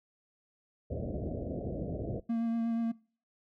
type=low-pass noise; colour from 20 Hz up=pink; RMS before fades=-35 dBFS; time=0.9-2.2 s; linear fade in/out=5 ms; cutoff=680 Hz; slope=96 dB/octave
type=tone with vibrato; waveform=triangle; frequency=230 Hz; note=A#3; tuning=23 cents flat; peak=-26 dBFS; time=2.29-2.92 s; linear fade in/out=10 ms; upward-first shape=triangle; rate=8.3 Hz; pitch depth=19 cents each way
effects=noise-tail reverb RT60 0.4 s tail -22 dB re dry + high-pass 60 Hz 12 dB/octave